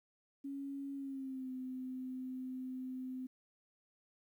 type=tone with pitch glide; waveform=sine; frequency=277.2 to 257.1 Hz; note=C#4 to C4; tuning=0 to -30 cents; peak=-40 dBFS; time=0.44-3.27 s; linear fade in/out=10 ms; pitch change=-130 cents; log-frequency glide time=0.95-1.51 s; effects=12-bit